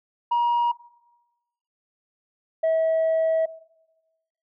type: tone pair in turn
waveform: sine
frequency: 952 / 646 Hz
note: A#5 / E5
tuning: +36 / -35 cents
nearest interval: perfect fifth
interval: 671 cents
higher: first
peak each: -16 dBFS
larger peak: neither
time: 0.31-0.72 / 2.63-3.46 s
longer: second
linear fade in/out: 10 ms
effects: noise-tail reverb RT60 1.0 s tail -21 dB re dry + tanh soft clip ceiling -17 dBFS